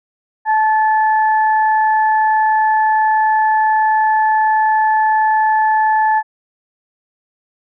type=tone pair together; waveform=sine; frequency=869.3 / 1737 Hz; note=A5 / A6; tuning=-21 / -23 cents; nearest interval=octave; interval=1198 cents; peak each=-11 / -20 dBFS; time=0.45-6.23 s; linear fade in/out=50 ms; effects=none